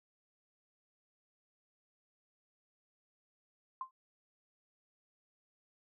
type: tone with exponential decay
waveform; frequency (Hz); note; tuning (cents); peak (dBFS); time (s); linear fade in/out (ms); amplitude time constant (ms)
sine; 1046.5; C6; 0; -33; 3.81-3.91; 2; 21
effects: none